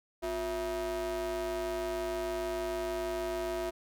square ring-modulated tone, 151.9 Hz, D#3, 41 cents flat, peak -30 dBFS, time 0.22-3.71 s, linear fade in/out 20 ms, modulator 509 Hz, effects none

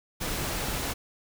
pink noise, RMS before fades -31 dBFS, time 0.2-0.94 s, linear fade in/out 20 ms, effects none

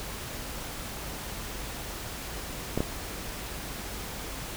clicks, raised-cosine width 2 ms, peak -13 dBFS, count 2, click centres 2.776 / 2.805 s, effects added 50 Hz sine -44 dBFS peak until 4.56 s + pink hiss -38 dBFS RMS until 4.56 s

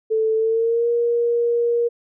sine tone with pitch glide, 440.7 to 472.3 Hz, A4 to A#4, +3 to +23 cents, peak -16 dBFS, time 0.1-1.89 s, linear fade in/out 20 ms, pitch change +120 cents, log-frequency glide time 0.36-0.88 s, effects none

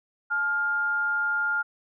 sine tone pair together, 859 / 1406.9 Hz, A5 / F6, -42 / +12 cents, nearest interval major sixth, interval 854 cents, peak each -35 / -23 dBFS, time 0.3-1.63 s, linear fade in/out 20 ms, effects none

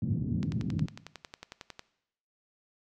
pink band-pass noise, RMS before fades -31 dBFS, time 0.02-0.86 s, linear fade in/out 2 ms, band 100 to 230 Hz, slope 24 dB/octave
click train, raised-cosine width 0.2 ms, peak -24 dBFS, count 16, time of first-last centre 0.43-1.794 s, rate 11 Hz
effects noise-tail reverb RT60 0.8 s tail -18 dB re dry

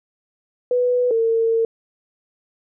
sine tone pair in turn, 493.9 / 454.3 Hz, B4 / A#4, 0 / -45 cents, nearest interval minor second, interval 145 cents, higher first, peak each -15 dBFS, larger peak neither, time 0.71-1.11 / 1.11-1.65 s, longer second, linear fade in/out 2 ms, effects none

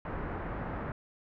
pink low-pass noise, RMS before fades -37 dBFS, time 0.05-0.92 s, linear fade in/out 2 ms, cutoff 1700 Hz, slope 24 dB/octave, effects none

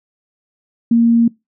sine tone, 232.6 Hz, A#3, 4 cents flat, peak -8 dBFS, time 0.91-1.28 s, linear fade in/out 5 ms, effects noise-tail reverb RT60 0.2 s tail -23 dB re dry

